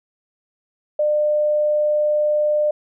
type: tone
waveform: sine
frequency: 600 Hz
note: D5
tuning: 37 cents sharp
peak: -15 dBFS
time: 0.99-2.71 s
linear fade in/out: 5 ms
effects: none